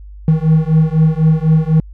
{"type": "beating tone pair", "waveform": "triangle", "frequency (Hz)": [156.4, 160.4], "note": ["D#3", "E3"], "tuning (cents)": [9, -47], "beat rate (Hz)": 4, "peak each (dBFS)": -10, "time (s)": [0.28, 1.8], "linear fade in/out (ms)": 2, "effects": ["added 50 Hz sine -31 dBFS peak until 1.93 s"]}